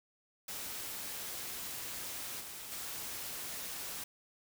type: noise with level steps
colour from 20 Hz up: white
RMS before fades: -42 / -46 / -42 dBFS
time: 0.48-4.04 s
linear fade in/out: 5 ms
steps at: 2.4 / 2.71 s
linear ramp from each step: 10 ms
effects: none